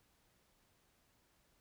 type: silence
effects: pink hiss -74 dBFS RMS until 1.6 s